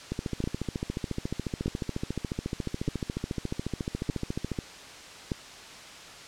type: two click trains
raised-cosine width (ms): 3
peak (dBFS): -17 / -15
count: 64 / 5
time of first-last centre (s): 0.12-4.588 / 0.44-5.318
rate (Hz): 14.1 / 0.82
effects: white hiss -45 dBFS RMS until 6.27 s + low-pass 6000 Hz 12 dB/octave